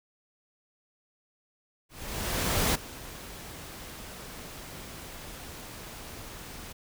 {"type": "noise with ADSR envelope", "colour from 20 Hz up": "pink", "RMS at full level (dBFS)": -25, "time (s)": [1.89, 6.73], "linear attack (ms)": 860, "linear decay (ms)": 8, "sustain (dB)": -18, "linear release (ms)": 12, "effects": []}